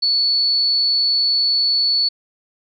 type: tone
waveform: sine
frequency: 4435 Hz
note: C#8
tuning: in tune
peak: -14 dBFS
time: 0.02-2.09 s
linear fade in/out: 10 ms
effects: none